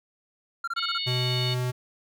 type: tone bursts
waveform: triangle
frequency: 1377 Hz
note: F6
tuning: 25 cents flat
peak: -25 dBFS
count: 6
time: 0.64-0.981 s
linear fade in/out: 5 ms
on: 36 ms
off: 25 ms
type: harmonic tone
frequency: 734 Hz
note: F#5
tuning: 14 cents flat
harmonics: 3 / 4 / 5 / 6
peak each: -38 / -33 / -33 / -32 dBFS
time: 0.76-1.55 s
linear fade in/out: 20 ms
type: tone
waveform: square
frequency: 125.3 Hz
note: B2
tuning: 25 cents sharp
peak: -26 dBFS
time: 1.06-1.72 s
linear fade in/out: 20 ms
effects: none